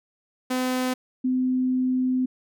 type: tone pair in turn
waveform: sawtooth / sine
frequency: 254.7 / 255.7 Hz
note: C4 / C4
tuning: -46 / -40 cents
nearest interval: unison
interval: 6 cents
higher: second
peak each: -19 / -20 dBFS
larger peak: first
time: 0.5-0.94 / 1.24-2.26 s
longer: second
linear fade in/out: 10 ms
effects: none